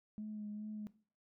sine tone with vibrato, 211.4 Hz, G#3, 31 cents sharp, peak -40 dBFS, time 0.18-0.87 s, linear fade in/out 0 ms, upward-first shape sine, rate 2.4 Hz, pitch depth 23 cents each way, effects noise-tail reverb RT60 0.4 s tail -17 dB re dry + tanh soft clip ceiling -36 dBFS

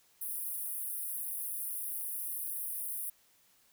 pink high-pass noise, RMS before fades -38 dBFS, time 0.21-3.1 s, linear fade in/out 5 ms, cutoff 9500 Hz, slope 96 dB/octave, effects white hiss -67 dBFS RMS until 3.72 s

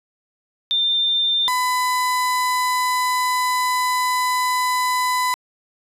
sine / 35% pulse tone pair in turn, 3594 / 1002.4 Hz, A7 / B5, +36 / +25 cents, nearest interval octave + minor seventh, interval 2211 cents, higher first, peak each -16 dBFS, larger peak neither, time 0.71-1.48 / 1.48-5.34 s, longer second, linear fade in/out 0 ms, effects resampled to 32000 Hz

